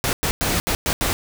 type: noise bursts at uneven times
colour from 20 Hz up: pink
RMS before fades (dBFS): -21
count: 6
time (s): 0.04-0.13 / 0.23-0.31 / 0.41-0.6 / 0.67-0.75 / 0.86-0.93 / 1.01-1.13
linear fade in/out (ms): 0
effects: none